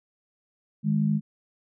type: tone pair together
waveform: sine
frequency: 155.16 / 207.7 Hz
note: D#3 / G#3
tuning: -4 / 0 cents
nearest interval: perfect fourth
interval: 504 cents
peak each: -24 / -23 dBFS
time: 0.83-1.21 s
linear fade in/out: 50 ms
effects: none